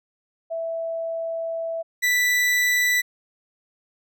sine / 40% pulse tone pair in turn, 659.3 / 1975.7 Hz, E5 / B6, 0 / 0 cents, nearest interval octave + perfect fifth, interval 1900 cents, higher second, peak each -25 / -17 dBFS, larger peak second, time 0.5-1.83 / 2.02-3.02 s, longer first, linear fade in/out 20 ms, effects none

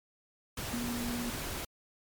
sine tone in noise, 239.7 Hz, A#3, 48 cents sharp, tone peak -34 dBFS, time 0.73-1.3 s, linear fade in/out 5 ms, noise pink, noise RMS -38 dBFS, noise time 0.57-1.65 s, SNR +1 dB, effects MP3 96 kbps

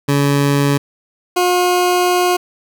20% pulse tone pair in turn, 141.8 / 358.6 Hz, C#3 / F4, +40 / +46 cents, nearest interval octave + major third, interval 1606 cents, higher second, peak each -7 dBFS, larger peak neither, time 0.08-0.78 / 1.36-2.37 s, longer second, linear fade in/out 10 ms, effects none

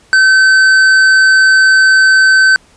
sine tone with tanh clipping, 1536 Hz, G6, 36 cents flat, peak -6 dBFS, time 0.13-2.56 s, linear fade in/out 0 ms, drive 10 dB, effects pink hiss -47 dBFS RMS until 2.76 s + resampled to 22050 Hz

